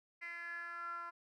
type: tone with band-pass filter sweep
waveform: 10% pulse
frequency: 342 Hz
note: F4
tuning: 36 cents flat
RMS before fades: -45 dBFS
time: 0.21-1.11 s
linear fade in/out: 20 ms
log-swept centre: 2100 to 1200 Hz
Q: 7.3
effects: none